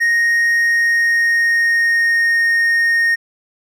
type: tone with pitch glide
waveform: triangle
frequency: 1864.7 to 1850.8 Hz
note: A#6 to A#6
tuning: 0 to -13 cents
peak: -10 dBFS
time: 0-3.16 s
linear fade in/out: 20 ms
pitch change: -13 cents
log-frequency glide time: 0.52-2.44 s
effects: none